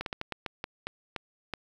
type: slowing click train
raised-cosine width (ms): 0.3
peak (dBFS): -17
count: 10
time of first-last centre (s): 0.01-1.537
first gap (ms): 52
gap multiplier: 1.28
effects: 8-bit